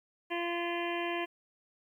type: harmonic tone with a mistuned harmonic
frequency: 344.5 Hz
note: F4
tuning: 24 cents flat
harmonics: 1 / 2 / 3 / 5 / 6 / 7 / 8 / 9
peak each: -35 / -38 / -40 / -42 / -43 / -43 / -44 / -45 dBFS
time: 0.3-1.26 s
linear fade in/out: 20 ms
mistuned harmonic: 6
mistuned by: -16 cents
effects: 11-bit